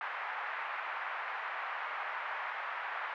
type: band-pass noise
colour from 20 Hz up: pink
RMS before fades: -39 dBFS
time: 0.01-3.14 s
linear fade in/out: 2 ms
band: 840 to 2100 Hz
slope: 24 dB/octave
effects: none